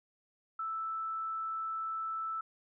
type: tone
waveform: sine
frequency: 1318.5 Hz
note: E6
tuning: in tune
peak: -34 dBFS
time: 0.59-2.41 s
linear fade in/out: 5 ms
effects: none